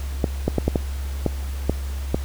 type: clicks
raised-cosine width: 2 ms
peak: -5 dBFS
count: 8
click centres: 0.242 / 0.48 / 0.583 / 0.68 / 0.758 / 1.263 / 1.696 / 2.145 s
effects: added 68 Hz sine -25 dBFS peak until 2.24 s + pink hiss -41 dBFS RMS until 2.24 s